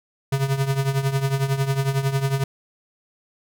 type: tone with tremolo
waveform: square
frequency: 136.4 Hz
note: C#3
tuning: 28 cents flat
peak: -17 dBFS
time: 0.32-2.44 s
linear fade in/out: 5 ms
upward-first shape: triangle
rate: 11 Hz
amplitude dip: 80%
effects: none